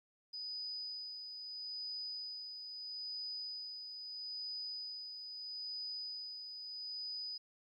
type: tone with tremolo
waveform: sine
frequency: 4978 Hz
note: D#8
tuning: in tune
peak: -40 dBFS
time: 0.33-7.38 s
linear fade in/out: 10 ms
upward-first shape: sine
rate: 0.77 Hz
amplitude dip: 45%
effects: 13-bit